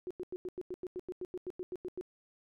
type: tone bursts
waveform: sine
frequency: 363.8 Hz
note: F#4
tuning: 29 cents flat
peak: -36 dBFS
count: 16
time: 0.07-2.011 s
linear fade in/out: 0 ms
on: 36 ms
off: 91 ms
effects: none